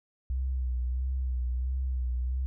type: tone with vibrato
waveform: sine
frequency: 63.3 Hz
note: B1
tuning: 43 cents sharp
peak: -27 dBFS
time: 0.3-2.46 s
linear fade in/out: 0 ms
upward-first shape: sine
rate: 1.5 Hz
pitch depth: 51 cents each way
effects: none